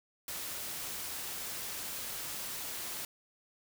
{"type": "noise", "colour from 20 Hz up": "white", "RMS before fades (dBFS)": -40, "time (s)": [0.28, 3.05], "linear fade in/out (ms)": 2, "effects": []}